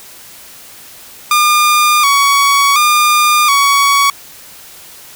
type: tone with vibrato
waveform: sawtooth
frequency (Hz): 1164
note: D6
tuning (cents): -16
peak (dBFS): -4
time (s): 1.31-4.1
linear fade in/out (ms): 2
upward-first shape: square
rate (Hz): 0.69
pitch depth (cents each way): 63
effects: white hiss -36 dBFS RMS until 5.15 s